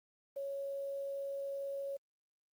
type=tone with quantisation; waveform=sine; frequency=554.4 Hz; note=C#5; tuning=in tune; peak=-37 dBFS; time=0.36-1.97 s; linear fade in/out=10 ms; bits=10; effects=Opus 24 kbps